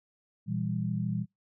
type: chord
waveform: sine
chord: E diminished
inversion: second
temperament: just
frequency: 118.67 / 164.81 / 197.78 Hz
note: Bb2 / E3 / G3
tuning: +31 / 0 / +16 cents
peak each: -33 dBFS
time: 0.46-1.26 s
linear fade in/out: 50 ms
effects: noise-tail reverb RT60 0.2 s tail -26 dB re dry